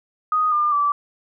sine tone with pitch steps, 1244.5 / 1201.4 / 1159.8 Hz, D#6 / D6 / D6, 0 / +39 / -22 cents, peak -16 dBFS, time 0.32-0.92 s, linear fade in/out 2 ms, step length 200 ms, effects none

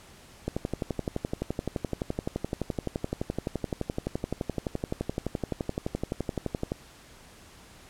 click train, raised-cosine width 2 ms, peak -15 dBFS, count 74, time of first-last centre 0.48-6.719 s, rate 11.7 Hz, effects pink hiss -52 dBFS RMS until 7.89 s + low-pass 11000 Hz 12 dB/octave

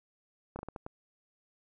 slowing click train, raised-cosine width 1 ms, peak -26 dBFS, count 6, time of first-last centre 0.56-0.864 s, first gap 30 ms, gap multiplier 1.36, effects none

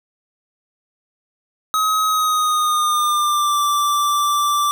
square tone with pitch glide, 1270 to 1171.3 Hz, D#6 to D6, +35 to -5 cents, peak -16 dBFS, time 1.74-4.71 s, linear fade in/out 0 ms, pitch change -140 cents, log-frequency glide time 2.07-3.6 s, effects none

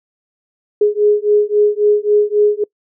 sine beating tone pair, 415.3 / 419 Hz, G#4 / G#4, 0 / +15 cents, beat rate 3.7 Hz, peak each -13 dBFS, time 0.81-2.64 s, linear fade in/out 5 ms, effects noise-tail reverb RT60 0.1 s tail -25 dB re dry

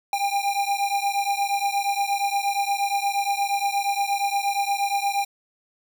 square beating tone pair, 797 / 805.5 Hz, G5 / G5, +28 / +47 cents, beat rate 8.5 Hz, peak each -25 / -26 dBFS, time 0.13-5.25 s, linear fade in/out 2 ms, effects none

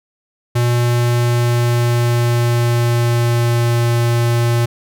square tone with pitch glide, 120.4 to 118.33 Hz, B2 to A#2, -44 to +26 cents, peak -13 dBFS, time 0.55-4.66 s, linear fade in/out 10 ms, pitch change -30 cents, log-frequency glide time 0.7-3.89 s, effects none

